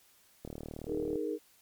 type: click train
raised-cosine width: 2 ms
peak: -28 dBFS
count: 28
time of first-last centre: 0.45-1.157 s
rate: 38.2 Hz
type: chord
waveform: sine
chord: D# suspended fourth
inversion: none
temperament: equal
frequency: 311.1 / 415.3 / 466.2 Hz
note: D#4 / G#4 / A#4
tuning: 0 / 0 / 0 cents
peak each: -36 dBFS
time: 0.86-1.39 s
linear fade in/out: 50 ms
effects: white hiss -64 dBFS RMS until 1.61 s + MP3 96 kbps